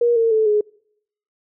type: tone with pitch steps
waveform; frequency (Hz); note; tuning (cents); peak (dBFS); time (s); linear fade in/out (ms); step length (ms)
sine; 475.1 / 456 / 437.7 / 420.1; A#4 / A#4 / A4 / G#4; +33 / -38 / -9 / +20; -13; 0.01-0.61; 5; 150
effects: noise-tail reverb RT60 0.7 s tail -26 dB re dry